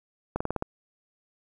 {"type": "slowing click train", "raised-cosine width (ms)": 1, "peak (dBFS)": -14, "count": 6, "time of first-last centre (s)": [0.36, 0.624], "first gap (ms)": 45, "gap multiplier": 1.08, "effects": ["9-bit"]}